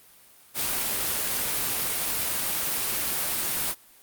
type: noise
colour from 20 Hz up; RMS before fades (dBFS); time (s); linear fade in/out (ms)
white; -27; 0.54-3.75; 50
effects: white hiss -54 dBFS RMS until 4.02 s + Opus 32 kbps